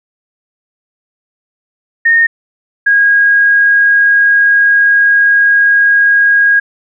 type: tone pair in turn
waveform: sine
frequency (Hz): 1838 / 1637.5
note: A#6 / G#6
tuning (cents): -25 / -25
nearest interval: major second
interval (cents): 200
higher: first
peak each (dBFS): -5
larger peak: neither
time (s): 2.05-2.27 / 2.86-6.6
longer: second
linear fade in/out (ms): 10
effects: none